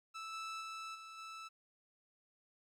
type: tone with level steps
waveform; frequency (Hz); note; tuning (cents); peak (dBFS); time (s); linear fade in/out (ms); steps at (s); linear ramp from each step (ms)
sawtooth; 1316; E6; -3; -40 / -38 / -40 / -46 / -43; 0.14-1.49; 20; 0.32 / 0.6 / 0.94 / 1.17; 20
effects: low-pass 7000 Hz 12 dB/octave + 13-bit